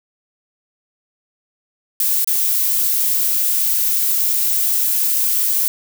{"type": "noise with dropouts", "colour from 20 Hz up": "violet", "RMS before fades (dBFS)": -17, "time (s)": [2, 5.68], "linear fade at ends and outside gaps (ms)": 1, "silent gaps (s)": [2.245, 2.274], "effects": []}